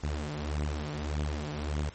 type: beating tone pair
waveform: sawtooth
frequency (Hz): 73.42 / 75.12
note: D2 / D2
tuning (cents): 0 / +40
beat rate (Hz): 1.7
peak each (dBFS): -30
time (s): 0.03-1.9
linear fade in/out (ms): 10
effects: pink hiss -52 dBFS RMS until 1.94 s + MP3 32 kbps